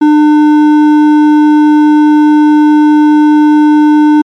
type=tone with hard clipping; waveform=sine; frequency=300.8 Hz; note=D4; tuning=42 cents sharp; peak=-4 dBFS; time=0.01-4.22 s; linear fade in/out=10 ms; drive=8 dB; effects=MP3 64 kbps